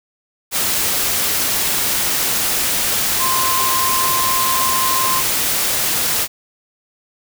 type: tone in noise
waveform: sine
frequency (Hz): 1046.5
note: C6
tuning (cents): 0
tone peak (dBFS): -18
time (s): 3.18-5.23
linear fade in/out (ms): 50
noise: white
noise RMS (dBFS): -18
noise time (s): 0.51-6.28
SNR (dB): -3
effects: none

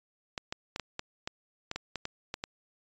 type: clicks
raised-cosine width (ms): 0.2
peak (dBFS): -17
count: 12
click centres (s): 0.378 / 0.525 / 0.761 / 0.797 / 0.994 / 1.275 / 1.714 / 1.76 / 1.957 / 2.054 / 2.341 / 2.439
effects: resampled to 16000 Hz

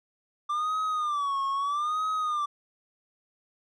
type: tone with vibrato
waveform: triangle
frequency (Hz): 1177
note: D6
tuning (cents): +3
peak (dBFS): -24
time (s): 0.49-2.46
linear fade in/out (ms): 10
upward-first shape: sine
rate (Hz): 0.78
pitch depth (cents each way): 130
effects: resampled to 24000 Hz

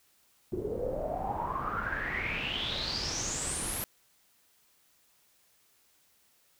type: noise with low-pass filter sweep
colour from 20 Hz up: pink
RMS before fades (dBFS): -34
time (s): 0.52-3.84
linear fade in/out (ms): 0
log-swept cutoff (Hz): 360 to 12000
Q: 9.6
effects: white hiss -67 dBFS RMS until 6.59 s

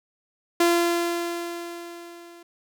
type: tone with level ramp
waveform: sawtooth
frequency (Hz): 343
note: F4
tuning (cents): -31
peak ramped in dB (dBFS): -12 to -41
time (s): 0.6-2.43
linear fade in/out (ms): 5
effects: none

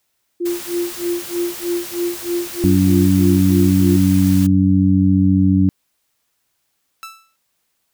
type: tone with tremolo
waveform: sine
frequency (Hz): 347.9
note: F4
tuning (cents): -7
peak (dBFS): -16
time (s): 0.4-3.97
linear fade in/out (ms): 10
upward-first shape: sine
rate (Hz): 3.2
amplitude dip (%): 100
type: noise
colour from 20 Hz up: white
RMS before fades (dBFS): -31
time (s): 0.45-4.47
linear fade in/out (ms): 10
type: harmonic tone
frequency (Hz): 94.5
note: F#2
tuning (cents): +37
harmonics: 1 / 2 / 3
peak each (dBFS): -16 / -14 / -15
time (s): 2.64-5.69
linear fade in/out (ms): 0
type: tone with exponential decay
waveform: sawtooth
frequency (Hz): 1322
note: E6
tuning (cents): +5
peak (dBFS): -24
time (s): 7.03-7.36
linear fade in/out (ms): 0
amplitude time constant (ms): 70
effects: white hiss -69 dBFS RMS until 7.93 s

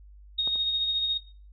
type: tone with tremolo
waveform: sine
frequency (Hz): 3729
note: A#7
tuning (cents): 0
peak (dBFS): -22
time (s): 0.38-1.18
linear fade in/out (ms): 10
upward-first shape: sine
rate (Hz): 14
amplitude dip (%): 35
type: clicks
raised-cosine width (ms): 1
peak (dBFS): -26 / -32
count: 2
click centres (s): 0.475 / 0.557
effects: noise-tail reverb RT60 0.4 s tail -18 dB re dry + added 50 Hz sine -47 dBFS peak until 1.52 s

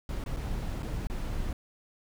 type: noise with dropouts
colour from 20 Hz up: brown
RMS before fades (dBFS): -33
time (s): 0.09-1.53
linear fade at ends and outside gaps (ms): 2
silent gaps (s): 0.24-0.261 / 0.364-0.368 / 0.825-0.829 / 1.071-1.098
effects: none

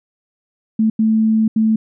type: tone bursts at uneven times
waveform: sine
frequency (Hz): 220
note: A3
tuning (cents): 0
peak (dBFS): -11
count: 3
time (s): 0.79-0.9 / 0.99-1.48 / 1.56-1.76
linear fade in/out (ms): 5
effects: none

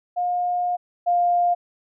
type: tone pair in turn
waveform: sine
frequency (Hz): 713 / 702.8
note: F5 / F5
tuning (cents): +36 / +11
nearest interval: unison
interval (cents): 25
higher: first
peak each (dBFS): -20 / -16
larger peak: second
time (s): 0.16-0.77 / 1.06-1.55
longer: first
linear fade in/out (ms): 20
effects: none

